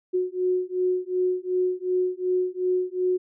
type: beating tone pair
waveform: sine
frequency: 364.4 / 367.1 Hz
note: F#4 / F#4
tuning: -26 / -14 cents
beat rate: 2.7 Hz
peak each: -25 dBFS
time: 0.13-3.18 s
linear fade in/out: 20 ms
effects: none